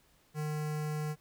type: tone with notch filter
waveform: square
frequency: 152 Hz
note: D#3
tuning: 40 cents flat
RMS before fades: -35 dBFS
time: 0.34-1.16 s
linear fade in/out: 50 ms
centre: 3500 Hz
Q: 1.7
effects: pink hiss -67 dBFS RMS until 1.2 s